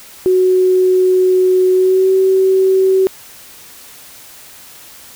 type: tone with pitch glide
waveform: sine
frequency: 370 to 380 Hz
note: F#4 to F#4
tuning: 0 to +46 cents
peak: -8 dBFS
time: 0.26-3.07 s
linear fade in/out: 0 ms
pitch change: +46 cents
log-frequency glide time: 1.72-2.12 s
effects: white hiss -38 dBFS RMS until 5.15 s